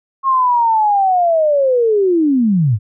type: linear sweep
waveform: sine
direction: down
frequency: 1087 to 94.2 Hz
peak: -10 dBFS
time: 0.23-2.79 s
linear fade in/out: 50 ms
effects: none